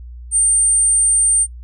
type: tone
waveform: sine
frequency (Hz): 8830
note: C#9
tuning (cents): -8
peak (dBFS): -11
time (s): 0.31-1.47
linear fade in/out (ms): 50
effects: noise-tail reverb RT60 0.1 s tail -26 dB re dry + added 60 Hz sine -31 dBFS peak until 1.63 s